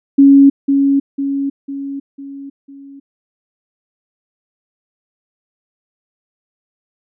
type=tone with echo; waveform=sine; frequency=277.2 Hz; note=C#4; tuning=in tune; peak=-3 dBFS; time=0.18-0.5 s; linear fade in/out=10 ms; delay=500 ms; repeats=5; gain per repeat=-6 dB; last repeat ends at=3 s; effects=none